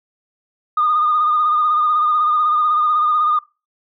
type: tone with vibrato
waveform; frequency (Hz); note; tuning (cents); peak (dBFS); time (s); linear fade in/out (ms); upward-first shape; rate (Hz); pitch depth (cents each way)
sine; 1223; D#6; -30; -12; 0.77-3.39; 5; sine; 16; 39
effects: noise-tail reverb RT60 0.3 s tail -25 dB re dry + tanh soft clip ceiling -8 dBFS